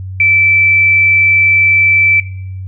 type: tone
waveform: sine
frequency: 2324 Hz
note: D7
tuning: 19 cents flat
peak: -6 dBFS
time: 0.2-2.2 s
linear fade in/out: 2 ms
effects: noise-tail reverb RT60 0.7 s tail -17 dB re dry + added 94 Hz sine -21 dBFS peak until 2.67 s